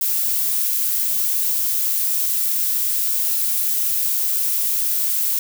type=noise; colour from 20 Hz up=violet; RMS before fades=-20 dBFS; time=0.01-5.39 s; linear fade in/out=2 ms; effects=none

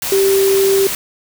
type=tone in noise; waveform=sine; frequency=390 Hz; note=G4; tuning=9 cents flat; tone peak=-10 dBFS; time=0.12-0.87 s; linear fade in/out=2 ms; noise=white; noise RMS=-21 dBFS; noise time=0.02-0.95 s; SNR=+8 dB; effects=none

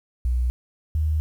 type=tone pair in turn; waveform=sine; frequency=61.4 / 77.39 Hz; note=B1 / D#2; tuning=-9 / -9 cents; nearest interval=major third; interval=400 cents; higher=second; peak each=-19 dBFS; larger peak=neither; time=0.25-0.5 / 0.95-1.2 s; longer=neither; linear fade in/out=0 ms; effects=9-bit

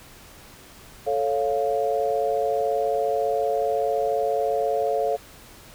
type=chord; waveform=sine; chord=A augmented; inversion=none; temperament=equal; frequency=440 / 554.4 / 698.5 Hz; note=A4 / C#5 / E#5; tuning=0 / 0 / 0 cents; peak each=-25 dBFS; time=1.06-5.17 s; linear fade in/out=20 ms; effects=pink hiss -47 dBFS RMS until 5.74 s

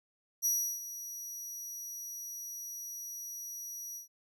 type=tone with ADSR envelope; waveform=sawtooth; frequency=5800 Hz; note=F#8; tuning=35 cents flat; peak=-24 dBFS; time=0.42-4.08 s; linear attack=34 ms; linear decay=340 ms; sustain=-14 dB; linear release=120 ms; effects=none

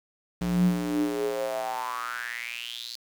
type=tone with high-pass filter sweep; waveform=square; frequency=59.2 Hz; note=A#1; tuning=27 cents sharp; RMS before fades=-29 dBFS; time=0.41-2.96 s; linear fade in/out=5 ms; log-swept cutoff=130 to 4500 Hz; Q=7.2; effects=8-bit

